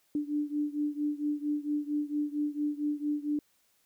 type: beating tone pair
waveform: sine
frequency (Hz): 293.7 / 298.1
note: D4 / D4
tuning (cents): 0 / +26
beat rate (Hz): 4.4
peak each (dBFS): -31 / -33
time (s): 0.15-3.39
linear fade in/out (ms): 2
effects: white hiss -70 dBFS RMS until 3.85 s